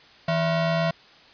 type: ring-modulated tone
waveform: 40% pulse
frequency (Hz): 414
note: G#4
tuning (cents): -5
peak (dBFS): -17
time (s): 0.28-0.91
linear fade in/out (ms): 5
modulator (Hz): 251
effects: white hiss -51 dBFS RMS until 1.33 s + resampled to 11025 Hz